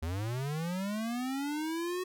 square linear sweep, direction up, 76.7 to 371.1 Hz, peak -33 dBFS, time 0.02-2.04 s, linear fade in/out 10 ms, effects none

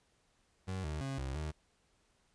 30% pulse tone with pitch steps, 94.1 / 76.3 / 135.6 / 66.5 / 76.8 Hz, F#2 / D#2 / C#3 / C2 / D#2, +30 / -33 / -38 / +29 / -22 cents, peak -34 dBFS, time 0.67-1.52 s, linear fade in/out 20 ms, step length 170 ms, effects pink hiss -73 dBFS RMS until 2.34 s + resampled to 22050 Hz

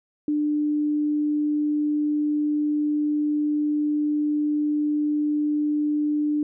sine tone, 298 Hz, D4, 25 cents sharp, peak -20 dBFS, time 0.28-6.43 s, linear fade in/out 2 ms, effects none

